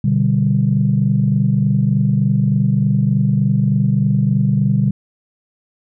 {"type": "chord", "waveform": "sine", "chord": "G major", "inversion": "first", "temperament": "equal", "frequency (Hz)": [123.47, 146.83, 196], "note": ["B2", "D3", "G3"], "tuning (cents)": [0, 0, 0], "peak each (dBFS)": -16, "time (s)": [0.04, 4.91], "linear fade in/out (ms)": 5, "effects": ["tanh soft clip ceiling -3 dBFS"]}